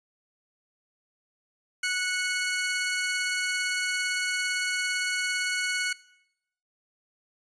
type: tone pair together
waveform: sawtooth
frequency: 1473.9 / 2202 Hz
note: F#6 / C#7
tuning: -7 / -12 cents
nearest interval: perfect fifth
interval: 695 cents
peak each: -25 dBFS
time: 1.83-5.93 s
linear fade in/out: 5 ms
effects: noise-tail reverb RT60 0.8 s tail -21 dB re dry + resampled to 22050 Hz